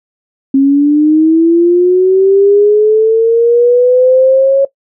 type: linear sweep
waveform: sine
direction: up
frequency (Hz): 268.8 to 551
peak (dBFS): -4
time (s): 0.54-4.65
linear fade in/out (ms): 5
effects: noise-tail reverb RT60 0.1 s tail -18 dB re dry